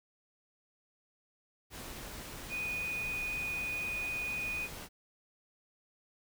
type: tone in noise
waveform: sine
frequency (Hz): 2476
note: D#7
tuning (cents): -9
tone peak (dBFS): -34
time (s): 2.49-4.69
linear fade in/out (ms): 50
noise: pink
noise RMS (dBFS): -45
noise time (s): 1.7-4.89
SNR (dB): +8
effects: none